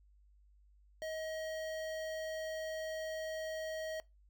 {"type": "tone with notch filter", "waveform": "square", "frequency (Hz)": 633, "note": "D#5", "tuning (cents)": 30, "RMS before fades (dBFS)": -41, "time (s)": [1.02, 4], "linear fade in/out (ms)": 0, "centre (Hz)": 11000, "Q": 0.91, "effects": ["noise-tail reverb RT60 0.2 s tail -21 dB re dry", "added 50 Hz sine -62 dBFS peak until 4.29 s"]}